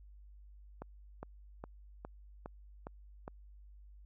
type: click train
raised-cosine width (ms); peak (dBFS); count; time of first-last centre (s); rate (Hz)
1; -29; 7; 0.82-3.279; 2.44
effects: added 50 Hz sine -53 dBFS peak until 4.05 s